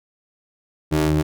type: ring-modulated tone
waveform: 30% pulse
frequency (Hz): 77.3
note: D#2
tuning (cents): -11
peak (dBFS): -11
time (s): 0.91-1.23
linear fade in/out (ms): 20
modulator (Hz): 230
effects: none